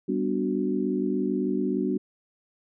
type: chord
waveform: sine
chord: G major seventh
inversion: none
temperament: equal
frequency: 196 / 246.9 / 293.7 / 370 Hz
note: G3 / B3 / D4 / F#4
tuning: 0 / 0 / 0 / 0 cents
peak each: -29 dBFS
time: 0.08-1.98 s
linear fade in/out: 10 ms
effects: none